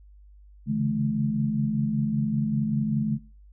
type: tone cluster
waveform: sine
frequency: 138.9 / 144.1 / 164.4 / 215.5 Hz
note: C#3 / D3 / E3 / A3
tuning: +4 / -33 / -4 / -36 cents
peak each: -31 / -28 / -33 / -24 dBFS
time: 0.66-3.19 s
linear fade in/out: 50 ms
effects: noise-tail reverb RT60 0.4 s tail -22 dB re dry + added 50 Hz sine -48 dBFS peak until 3.52 s